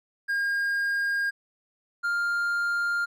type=tone pair in turn; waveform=triangle; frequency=1618 / 1401.1 Hz; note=G#6 / F6; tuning=-46 / +5 cents; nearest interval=major second; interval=249 cents; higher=first; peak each=-22 dBFS; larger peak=neither; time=0.28-1.31 / 2.03-3.06 s; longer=neither; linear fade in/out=20 ms; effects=none